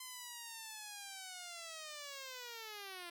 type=linear sweep; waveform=5% pulse; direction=down; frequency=1033 to 339.6 Hz; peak=-35 dBFS; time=0-3.1 s; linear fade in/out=5 ms; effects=none